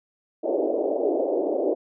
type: band-pass noise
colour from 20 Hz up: pink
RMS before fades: -24 dBFS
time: 0.43-1.75 s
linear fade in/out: 20 ms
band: 310 to 660 Hz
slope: 48 dB/octave
effects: none